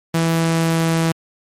sawtooth tone with pitch glide, 164.81 to 163.86 Hz, E3 to E3, 0 to -10 cents, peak -11 dBFS, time 0.14-1.12 s, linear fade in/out 5 ms, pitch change -10 cents, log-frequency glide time 0.28-1 s, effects MP3 64 kbps

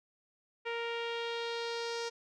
sawtooth tone with low-pass filter sweep, 466.2 Hz, A#4, in tune, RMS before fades -37 dBFS, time 0.65-2.1 s, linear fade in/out 20 ms, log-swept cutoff 2500 to 5500 Hz, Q 2.5, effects none

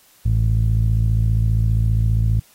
sawtooth tone with low-pass filter, 55 Hz, A1, in tune, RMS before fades -17 dBFS, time 0.25-2.4 s, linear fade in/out 5 ms, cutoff 120 Hz, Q 3.1, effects white hiss -53 dBFS RMS until 2.54 s + AAC 48 kbps

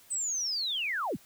sine linear sweep, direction down, 8220 to 73.42 Hz, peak -29 dBFS, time 0.1-1.17 s, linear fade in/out 20 ms, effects white hiss -58 dBFS RMS until 1.25 s

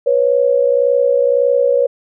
sine tone pair together, 490 / 551.8 Hz, B4 / C#5, -14 / -8 cents, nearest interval major second, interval 206 cents, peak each -13 dBFS, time 0.06-1.87 s, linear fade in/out 10 ms, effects none

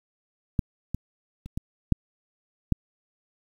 clicks, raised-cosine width 5 ms, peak -10 / -16 / -26 / -17 / -6 / -8 dBFS, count 6, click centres 0.592 / 0.946 / 1.46 / 1.575 / 1.923 / 2.723 s, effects 8-bit

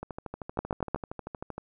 two click trains, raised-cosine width 1 ms, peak -12 / -22 dBFS, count 4 / 21, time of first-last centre 0.59-0.946 / 0.03-1.58 s, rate 8.42 / 12.9 Hz, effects none

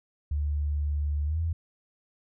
sine tone with pitch glide, 73.42 to 82.41 Hz, D2 to E2, 0 to 0 cents, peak -25 dBFS, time 0.31-1.53 s, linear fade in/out 5 ms, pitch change +200 cents, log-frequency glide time 1.25-1.4 s, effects none

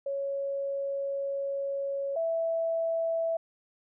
sine tone pair in turn, 554.4 / 659.3 Hz, C#5 / E5, 0 / 0 cents, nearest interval minor third, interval 300 cents, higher second, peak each -29 / -26 dBFS, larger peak second, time 0.06-2.16 / 2.16-3.37 s, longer first, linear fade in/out 5 ms, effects none

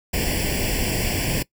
pink noise with comb filter, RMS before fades -23 dBFS, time 0.13-1.43 s, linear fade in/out 10 ms, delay 0.39 ms, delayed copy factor +0.95, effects noise-tail reverb RT60 0.1 s tail -21 dB re dry

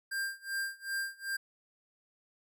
square tone with tremolo, 1591 Hz, G6, 25 cents sharp, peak -32 dBFS, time 0.11-1.37 s, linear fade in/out 10 ms, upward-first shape sine, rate 2.6 Hz, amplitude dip 95%, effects none

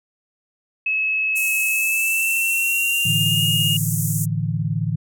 sine tone with pitch glide, 2582 to 2848 Hz, E7 to F7, -37 to +33 cents, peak -18 dBFS, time 0.86-3.77 s, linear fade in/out 5 ms, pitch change +170 cents, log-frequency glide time 1.65-3.43 s
pink band-pass noise, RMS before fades -27 dBFS, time 1.35-4.26 s, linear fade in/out 20 ms, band 6800 to 16000 Hz, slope 48 dB/octave
sine chord, A suspended fourth, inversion none, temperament equal, 110 / 146.83 / 164.81 Hz, A2 / D3 / E3, 0 / 0 / 0 cents, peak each -24 dBFS, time 3.05-4.96 s, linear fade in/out 10 ms
effects none

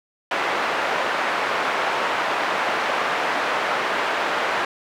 pink band-pass noise, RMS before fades -23 dBFS, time 0.31-4.65 s, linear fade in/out 2 ms, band 650 to 2000 Hz, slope 12 dB/octave, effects none

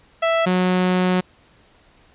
sawtooth tone pair in turn, 660 / 182.76 Hz, E5 / F#3, +2 / -21 cents, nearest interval octave + minor seventh, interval 2223 cents, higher first, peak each -12 dBFS, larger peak neither, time 0.22-0.46 / 0.46-1.21 s, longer second, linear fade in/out 10 ms, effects pink hiss -54 dBFS RMS until 2.14 s + resampled to 8000 Hz

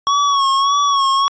square tone with vibrato, 1113 Hz, C#6, 7 cents sharp, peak -13 dBFS, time 0.07-1.28 s, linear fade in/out 0 ms, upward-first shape sine, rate 1.7 Hz, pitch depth 50 cents each way, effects resampled to 16000 Hz

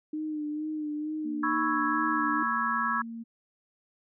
sine tone with vibrato, 304.1 Hz, D#4, 40 cents flat, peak -30 dBFS, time 0.13-2.43 s, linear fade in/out 5 ms, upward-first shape sine, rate 2.2 Hz, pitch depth 35 cents each way
sine tone with pitch glide, 233.1 to 229.6 Hz, A#3 to A#3, 0 to -26 cents, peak -36 dBFS, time 1.24-3.24 s, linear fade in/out 20 ms, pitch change -26 cents, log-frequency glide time 1.55-2.7 s
sine chord, C# minor seventh, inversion third, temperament equal, 987.8 / 1108.7 / 1318.5 / 1661.2 Hz, B5 / C#6 / E6 / G#6, 0 / 0 / 0 / 0 cents, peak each -34 / -30 / -31 / -31 dBFS, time 1.43-3.02 s, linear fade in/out 5 ms
effects none

